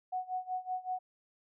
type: tone with tremolo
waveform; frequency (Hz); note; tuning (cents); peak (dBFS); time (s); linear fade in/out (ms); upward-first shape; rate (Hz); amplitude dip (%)
sine; 739; F#5; -2; -31; 0.12-0.99; 10; sine; 5.3; 90
effects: none